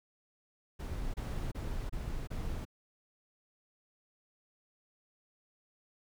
brown noise bursts, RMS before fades -37 dBFS, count 5, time 0.79-2.652 s, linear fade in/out 10 ms, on 350 ms, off 28 ms, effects none

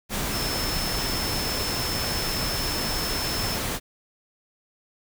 sine tone in noise, 5280 Hz, E8, 2 cents sharp, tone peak -30 dBFS, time 0.3-3.59 s, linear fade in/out 50 ms, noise pink, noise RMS -28 dBFS, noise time 0.09-3.8 s, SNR -5 dB, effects none

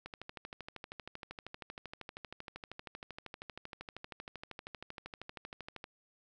click train, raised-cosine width 0.3 ms, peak -28 dBFS, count 75, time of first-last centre 0.06-5.841 s, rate 12.8 Hz, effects none

